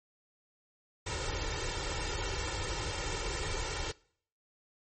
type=noise with comb filter; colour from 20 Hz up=pink; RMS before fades=-35 dBFS; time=1.06-3.92 s; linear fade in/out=10 ms; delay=2.2 ms; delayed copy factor=+1; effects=noise-tail reverb RT60 0.6 s tail -23 dB re dry + MP3 32 kbps